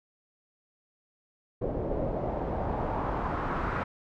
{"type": "noise with low-pass filter sweep", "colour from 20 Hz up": "pink", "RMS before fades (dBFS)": -31, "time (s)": [1.61, 3.84], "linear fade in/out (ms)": 10, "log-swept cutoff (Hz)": [490, 1400], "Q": 2.2, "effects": []}